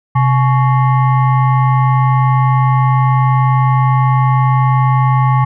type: tone with frequency modulation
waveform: sine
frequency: 130.4 Hz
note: C3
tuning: 5 cents flat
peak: -8 dBFS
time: 0.15-5.45 s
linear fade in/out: 10 ms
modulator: 982 Hz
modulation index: 0.76
effects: none